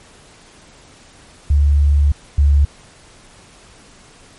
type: tone pair in turn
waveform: sine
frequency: 72.1 / 71.48 Hz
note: D2 / D2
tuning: -31 / -46 cents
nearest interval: unison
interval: 15 cents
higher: first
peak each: -9 / -8 dBFS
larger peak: second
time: 1.5-2.12 / 2.38-2.65 s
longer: first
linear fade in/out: 5 ms
effects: pink hiss -45 dBFS RMS until 4.38 s + MP3 48 kbps